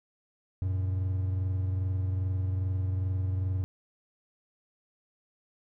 triangle tone pair together, 93 / 115.46 Hz, F#2 / A#2, +9 / -16 cents, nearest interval major third, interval 375 cents, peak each -25 / -36 dBFS, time 0.62-3.64 s, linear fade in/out 0 ms, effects none

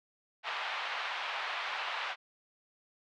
pink band-pass noise, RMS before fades -37 dBFS, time 0.43-2.16 s, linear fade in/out 50 ms, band 770 to 3500 Hz, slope 24 dB/octave, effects none

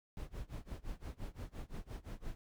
brown noise with tremolo, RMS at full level -42 dBFS, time 0.17-2.35 s, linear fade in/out 0 ms, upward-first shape sine, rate 5.8 Hz, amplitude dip 95%, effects none

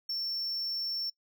triangle tone, 5420 Hz, E8, 47 cents sharp, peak -30 dBFS, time 0.09-1.1 s, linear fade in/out 5 ms, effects noise-tail reverb RT60 0.1 s tail -25 dB re dry

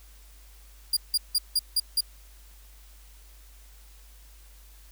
sawtooth tone bursts, 4815 Hz, D8, 42 cents sharp, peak -18 dBFS, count 6, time 0.93-2.008 s, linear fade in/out 5 ms, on 38 ms, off 170 ms, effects added 50 Hz sine -49 dBFS peak until 4.91 s + white hiss -57 dBFS RMS until 4.91 s

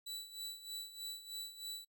sawtooth tone with tremolo, 3951 Hz, B7, in tune, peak -38 dBFS, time 0.06-1.85 s, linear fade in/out 10 ms, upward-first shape sine, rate 3.2 Hz, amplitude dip 75%, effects noise-tail reverb RT60 0.1 s tail -26 dB re dry

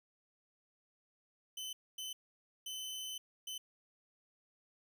sawtooth tone bursts at uneven times, 3042 Hz, F#7, 47 cents sharp, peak -38 dBFS, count 4, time 1.57-1.73 / 1.98-2.13 / 2.66-3.18 / 3.47-3.58 s, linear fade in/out 5 ms, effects none

